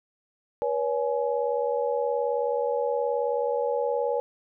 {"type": "tone cluster", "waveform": "sine", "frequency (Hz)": [482.1, 561, 841], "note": ["B4", "C#5", "G#5"], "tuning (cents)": [-42, 21, 22], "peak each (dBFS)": [-26, -28, -31], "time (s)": [0.62, 4.2], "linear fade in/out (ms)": 0, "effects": []}